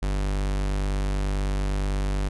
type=tone; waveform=45% pulse; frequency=49 Hz; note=G1; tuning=in tune; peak=-23 dBFS; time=0.02-2.29 s; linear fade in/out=10 ms; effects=resampled to 24000 Hz